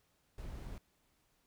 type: noise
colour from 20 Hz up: brown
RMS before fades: -45 dBFS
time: 0.38-0.78 s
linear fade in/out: 2 ms
effects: pink hiss -75 dBFS RMS until 1.46 s